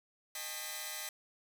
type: tone cluster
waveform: 5% pulse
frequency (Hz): 618 / 799 / 883 / 1107 / 2006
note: D#5 / G5 / A5 / C#6 / B6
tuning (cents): -12 / +33 / +6 / -3 / +26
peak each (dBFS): -36 / -36 / -38 / -40 / -32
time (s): 0.35-1.09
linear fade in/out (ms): 2
effects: 11-bit